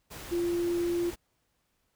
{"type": "tone in noise", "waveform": "sine", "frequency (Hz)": 345.6, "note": "F4", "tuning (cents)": -18, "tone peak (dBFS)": -26, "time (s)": [0.31, 1.11], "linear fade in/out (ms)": 20, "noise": "pink", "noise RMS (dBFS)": -43, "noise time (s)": [0.1, 1.16], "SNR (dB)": 14, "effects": ["pink hiss -75 dBFS RMS until 1.95 s"]}